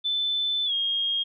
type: tone with pitch glide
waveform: sine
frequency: 3520 to 3247 Hz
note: A7 to G#7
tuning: 0 to -40 cents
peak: -23 dBFS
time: 0.04-1.24 s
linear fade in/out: 20 ms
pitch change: -140 cents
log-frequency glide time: 0.65-0.73 s
effects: none